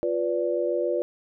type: tone cluster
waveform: sine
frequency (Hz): 351.9 / 493.9 / 581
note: F4 / B4 / D5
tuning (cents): +13 / 0 / -19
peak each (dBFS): -27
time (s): 0.03-1.02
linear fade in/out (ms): 0
effects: none